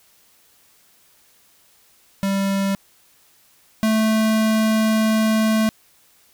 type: tone pair in turn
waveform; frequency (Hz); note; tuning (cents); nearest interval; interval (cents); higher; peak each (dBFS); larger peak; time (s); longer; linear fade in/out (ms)
square; 196 / 219.1; G3 / A3; 0 / -7; major second; 193; second; -19 / -16; second; 2.23-2.75 / 3.83-5.69; second; 0
effects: white hiss -56 dBFS RMS until 6.33 s